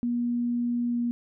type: tone with pitch glide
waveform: sine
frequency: 240 to 238.6 Hz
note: B3 to A#3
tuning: -49 to +41 cents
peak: -24 dBFS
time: 0.03-1.11 s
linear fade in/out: 0 ms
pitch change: -10 cents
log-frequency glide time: 0.89-0.97 s
effects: none